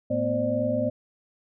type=tone cluster; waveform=sine; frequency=111.4 / 226.2 / 249.5 / 530 / 599 Hz; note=A2 / A3 / B3 / C5 / D5; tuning=+22 / +48 / +18 / +22 / +34 cents; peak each=-32 / -33 / -28 / -30 / -26 dBFS; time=0.1-0.9 s; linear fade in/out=10 ms; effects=none